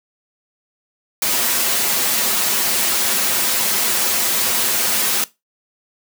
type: noise with comb filter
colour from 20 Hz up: white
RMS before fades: -18 dBFS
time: 1.22-5.24 s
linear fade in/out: 2 ms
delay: 6.7 ms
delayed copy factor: -0.6
effects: noise-tail reverb RT60 0.2 s tail -18 dB re dry + high-pass 150 Hz 12 dB/octave